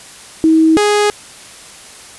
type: tone pair in turn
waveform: sine / sawtooth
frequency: 319.9 / 415.3 Hz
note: D#4 / G#4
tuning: +48 / 0 cents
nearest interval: perfect fourth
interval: 452 cents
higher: second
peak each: -6 dBFS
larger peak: neither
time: 0.44-0.77 / 0.77-1.1 s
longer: neither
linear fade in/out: 0 ms
effects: white hiss -36 dBFS RMS until 2.18 s + resampled to 24000 Hz

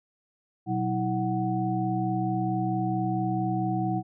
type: tone cluster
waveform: sine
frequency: 122.2 / 186.7 / 323.2 / 742 Hz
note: B2 / F#3 / E4 / F#5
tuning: -18 / +16 / -34 / +5 cents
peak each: -30 dBFS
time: 0.66-4.03 s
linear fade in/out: 50 ms
effects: none

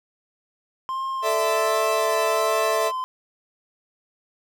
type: tone with vibrato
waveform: triangle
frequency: 1046.5 Hz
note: C6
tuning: in tune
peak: -23 dBFS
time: 0.89-3.04 s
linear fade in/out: 0 ms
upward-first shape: sine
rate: 1.3 Hz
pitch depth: 30 cents each way
type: chord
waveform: 40% pulse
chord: A suspended fourth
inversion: none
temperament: equal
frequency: 440 / 587.3 / 659.3 Hz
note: A4 / D5 / E5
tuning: 0 / 0 / 0 cents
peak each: -25 / -28 / -22 dBFS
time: 1.22-2.92 s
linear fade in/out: 50 ms
effects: none

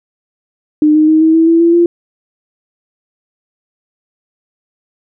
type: tone with pitch steps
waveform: sine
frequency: 303.2 / 308.7 / 314.3 / 319.9 / 325.7 / 331.6 / 337.6 / 343.7 Hz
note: D#4 / D#4 / D#4 / D#4 / E4 / E4 / E4 / F4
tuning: -45 / -14 / +18 / +48 / -21 / +10 / +41 / -28 cents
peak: -5 dBFS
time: 0.82-1.86 s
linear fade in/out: 2 ms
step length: 130 ms
effects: none

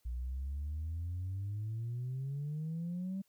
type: exponential sweep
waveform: sine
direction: up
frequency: 58.5 to 196 Hz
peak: -34 dBFS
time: 0.05-3.22 s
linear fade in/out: 10 ms
effects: tanh soft clip ceiling -33 dBFS + white hiss -75 dBFS RMS until 3.28 s

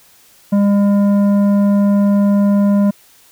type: tone with tanh clipping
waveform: triangle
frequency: 201.9 Hz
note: G#3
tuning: 49 cents flat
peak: -11 dBFS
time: 0.52-2.91 s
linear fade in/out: 10 ms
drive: 14 dB
effects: white hiss -48 dBFS RMS until 3.31 s

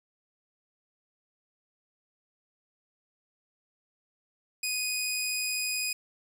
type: tone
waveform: 15% pulse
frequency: 2489 Hz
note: D#7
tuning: in tune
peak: -22 dBFS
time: 4.63-5.93 s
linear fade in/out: 5 ms
effects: none

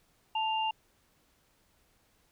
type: tone pair together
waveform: sine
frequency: 880.1 / 2794 Hz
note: A5 / F7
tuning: 0 / 0 cents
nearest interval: octave + minor sixth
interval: 2000 cents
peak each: -29 / -34 dBFS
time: 0.35-0.71 s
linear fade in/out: 5 ms
effects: pink hiss -69 dBFS RMS until 2.31 s

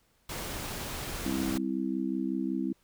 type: noise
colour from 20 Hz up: pink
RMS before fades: -37 dBFS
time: 0.29-1.58 s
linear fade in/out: 5 ms
type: harmonic tone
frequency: 65.41 Hz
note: C2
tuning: in tune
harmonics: 3 / 4 / 5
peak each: -34 / -32 / -33 dBFS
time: 1.25-2.73 s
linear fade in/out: 5 ms
effects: pink hiss -69 dBFS RMS until 2.83 s

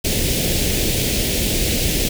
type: band-stop noise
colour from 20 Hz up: pink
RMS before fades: -19 dBFS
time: 0.04-2.09 s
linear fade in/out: 10 ms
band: 570 to 2300 Hz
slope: 24 dB/octave
effects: none

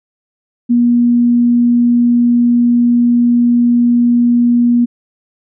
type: tone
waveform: sine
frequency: 239.8 Hz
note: A#3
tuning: 49 cents sharp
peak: -7 dBFS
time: 0.69-4.86 s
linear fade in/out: 20 ms
effects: none

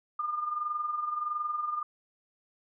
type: tone with amplitude modulation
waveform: sine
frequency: 1210 Hz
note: D#6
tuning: 49 cents flat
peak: -27 dBFS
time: 0.19-1.83 s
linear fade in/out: 5 ms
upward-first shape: sine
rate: 21.5 Hz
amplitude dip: 60%
effects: none

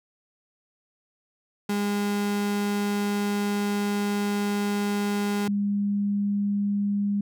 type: tone pair in turn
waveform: 35% pulse / sine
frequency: 204.2 / 202.7 Hz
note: G#3 / G#3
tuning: -29 / -42 cents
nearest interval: unison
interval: 13 cents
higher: first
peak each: -22 dBFS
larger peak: neither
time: 1.69-5.48 / 5.48-7.21 s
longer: first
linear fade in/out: 5 ms
effects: none

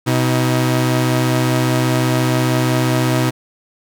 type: tone pair together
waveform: sawtooth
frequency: 126.2 / 318 Hz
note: B2 / D#4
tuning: +38 / +38 cents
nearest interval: octave + major third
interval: 1600 cents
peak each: -11 / -15 dBFS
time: 0.06-3.31 s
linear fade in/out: 20 ms
effects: none

